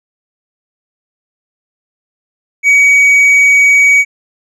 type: tone with tanh clipping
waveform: triangle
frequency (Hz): 2261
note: C#7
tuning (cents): +34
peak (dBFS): -5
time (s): 2.63-4.05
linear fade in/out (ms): 50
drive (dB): 8
effects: none